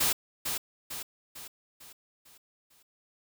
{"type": "noise with echo", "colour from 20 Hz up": "white", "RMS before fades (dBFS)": -26, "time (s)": [0, 0.13], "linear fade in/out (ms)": 10, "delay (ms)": 450, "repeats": 6, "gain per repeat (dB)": -6, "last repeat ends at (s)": 2.83, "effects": []}